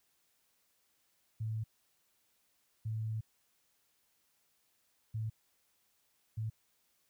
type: tone bursts at uneven times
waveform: sine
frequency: 110.2 Hz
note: A2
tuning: 3 cents sharp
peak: -34 dBFS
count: 4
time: 1.4-1.64 / 2.85-3.21 / 5.14-5.3 / 6.37-6.5 s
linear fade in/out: 10 ms
effects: white hiss -75 dBFS RMS until 7.09 s